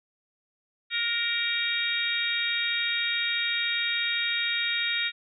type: harmonic tone with a mistuned harmonic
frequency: 466.2 Hz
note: A#4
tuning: in tune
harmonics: 3 / 4 / 5 / 6 / 7 / 8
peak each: -35 / -32 / -30 / -38 / -36 / -29 dBFS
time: 0.9-5.12 s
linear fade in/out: 50 ms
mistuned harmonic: 3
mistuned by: +25 cents
effects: none